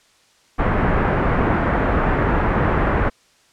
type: low-pass noise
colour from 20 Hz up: pink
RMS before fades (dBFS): -18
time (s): 0.58-3.1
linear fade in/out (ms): 20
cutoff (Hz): 1800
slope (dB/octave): 24
effects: white hiss -56 dBFS RMS until 3.52 s + low-pass 7000 Hz 12 dB/octave